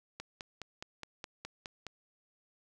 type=click train; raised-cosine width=0.2 ms; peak=-24 dBFS; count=9; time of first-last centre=0.2-1.867 s; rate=4.8 Hz; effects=none